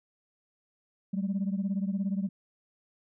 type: beating tone pair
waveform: sine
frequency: 191.1 / 208.1 Hz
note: G3 / G#3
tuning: -44 / +4 cents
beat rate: 17 Hz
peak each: -28 / -31 dBFS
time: 1.13-2.29 s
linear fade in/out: 10 ms
effects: tanh soft clip ceiling -23 dBFS